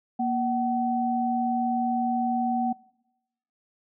sine tone pair together, 237.1 / 756 Hz, A#3 / F#5, +30 / +37 cents, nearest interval octave + minor sixth, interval 2007 cents, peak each -26 dBFS, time 0.19-2.73 s, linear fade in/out 10 ms, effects noise-tail reverb RT60 0.9 s tail -23 dB re dry

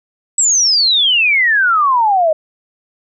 sine exponential sweep, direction down, 7902 to 609 Hz, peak -9 dBFS, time 0.38-2.33 s, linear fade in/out 5 ms, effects none

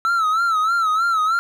triangle tone with vibrato, 1318.5 Hz, E6, in tune, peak -14 dBFS, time 0.05-1.39 s, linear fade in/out 0 ms, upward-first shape sine, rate 3.2 Hz, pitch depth 97 cents each way, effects none

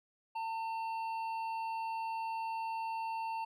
sine tone with hard clipping, 900 Hz, A5, 39 cents sharp, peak -37 dBFS, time 0.35-3.45 s, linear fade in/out 10 ms, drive 7 dB, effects none

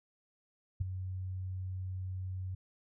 sine tone with ADSR envelope, 93.1 Hz, F#2, 11 cents sharp, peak -26 dBFS, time 0.8-2.55 s, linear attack 13 ms, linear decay 13 ms, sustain -10 dB, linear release 7 ms, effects none

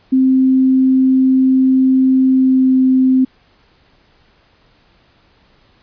sine tone with pitch glide, 261.6 to 259.8 Hz, C4 to C4, 0 to -12 cents, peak -8 dBFS, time 0.12-3.25 s, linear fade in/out 10 ms, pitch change -12 cents, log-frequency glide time 2.29-2.8 s, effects pink hiss -53 dBFS RMS until 5.82 s + resampled to 11025 Hz

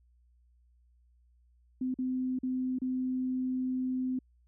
sine tone with dropouts, 256.5 Hz, C4, 34 cents flat, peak -29 dBFS, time 1.81-4.19 s, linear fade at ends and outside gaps 5 ms, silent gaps 1.942-1.987 / 2.389-2.432 / 2.787-2.817 s, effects added 60 Hz sine -62 dBFS peak until 4.47 s

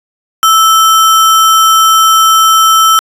sine tone with sample-and-hold, 1316 Hz, E6, 3 cents flat, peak -3 dBFS, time 0.43-2.99 s, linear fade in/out 0 ms, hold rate 4410 Hz, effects resampled to 32000 Hz

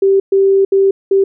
sine tone bursts at uneven times, 390 Hz, G4, 9 cents flat, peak -7 dBFS, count 4, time 0.02-0.2 / 0.32-0.65 / 0.72-0.91 / 1.11-1.24 s, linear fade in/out 5 ms, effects none

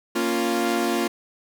sawtooth chord, Bb minor, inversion none, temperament equal, 233.1 / 277.2 / 349.2 Hz, Bb3 / Db4 / F4, 0 / 0 / 0 cents, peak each -22 / -24 / -20 dBFS, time 0.15-1.08 s, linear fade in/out 10 ms, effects none

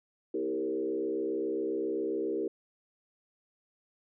sine tone with frequency modulation, 392 Hz, G4, in tune, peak -29 dBFS, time 0.34-2.48 s, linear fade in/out 5 ms, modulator 67.4 Hz, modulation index 1.3, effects none

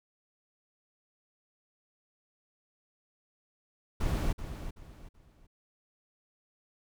brown noise with echo, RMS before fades -29 dBFS, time 4-4.33 s, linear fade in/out 10 ms, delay 380 ms, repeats 3, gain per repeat -10 dB, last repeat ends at 5.47 s, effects none

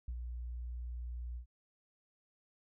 sine tone with ADSR envelope, 60.2 Hz, B1, 44 cents flat, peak -34 dBFS, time 0.08-1.46 s, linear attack 4 ms, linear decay 60 ms, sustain -4 dB, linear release 100 ms, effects tanh soft clip ceiling -35 dBFS

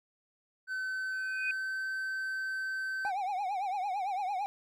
triangle tone with pitch glide, 1524 to 1542.6 Hz, G6 to G6, -49 to -28 cents, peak -31 dBFS, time 0.67-3.12 s, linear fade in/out 50 ms, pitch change +21 cents, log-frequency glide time 0.79-1.86 s
sine tone with exponential growth, 2489 Hz, D#7, in tune, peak -28 dBFS, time 1.12-1.51 s, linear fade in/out 2 ms, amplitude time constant 84 ms
triangle tone with vibrato, 778 Hz, G5, 13 cents flat, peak -29 dBFS, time 3.05-4.46 s, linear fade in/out 0 ms, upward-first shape triangle, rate 8.9 Hz, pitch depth 150 cents each way
effects none

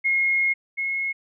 sine tone pair in turn, 2153 / 2169 Hz, C7 / C#7, +49 / -38 cents, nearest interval unison, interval 13 cents, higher second, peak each -18 / -23 dBFS, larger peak first, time 0.04-0.54 / 0.77-1.13 s, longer first, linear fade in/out 20 ms, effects none

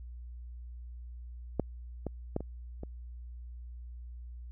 clicks, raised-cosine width 2 ms, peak -14 / -21 / -17 / -26 / -27 dBFS, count 5, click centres 1.597 / 2.067 / 2.364 / 2.406 / 2.834 s, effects added 60 Hz sine -42 dBFS peak until 4.51 s

